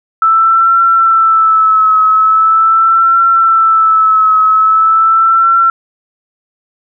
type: tone with vibrato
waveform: sine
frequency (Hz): 1318.5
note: E6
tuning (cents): 0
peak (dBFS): -5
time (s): 0.22-5.7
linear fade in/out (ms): 2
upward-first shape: triangle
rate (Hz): 0.42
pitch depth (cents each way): 49
effects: none